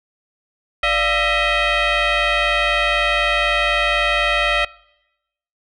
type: tone with frequency modulation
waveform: sine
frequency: 590 Hz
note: D5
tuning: 8 cents sharp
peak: -13 dBFS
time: 0.83-4.65 s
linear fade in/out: 5 ms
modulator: 642 Hz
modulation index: 4.3
effects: noise-tail reverb RT60 0.9 s tail -24 dB re dry + tanh soft clip ceiling -12 dBFS